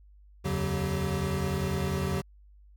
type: tone cluster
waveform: square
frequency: 79.1 / 89.1 / 141.8 / 186.5 / 385.7 Hz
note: D#2 / F2 / C#3 / F#3 / G4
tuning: +29 / +35 / +40 / +14 / -28 cents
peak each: -36 / -36 / -33 / -34 / -36 dBFS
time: 0.44-2.22 s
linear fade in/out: 20 ms
effects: added 50 Hz sine -52 dBFS peak until 2.76 s